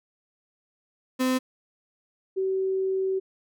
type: tone pair in turn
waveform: 35% pulse / sine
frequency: 257.3 / 381.3 Hz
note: C4 / G4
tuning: -29 / -48 cents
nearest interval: perfect fifth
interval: 681 cents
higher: second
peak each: -20 / -23 dBFS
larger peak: first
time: 1.19-1.39 / 2.36-3.2 s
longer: second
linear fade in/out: 20 ms
effects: none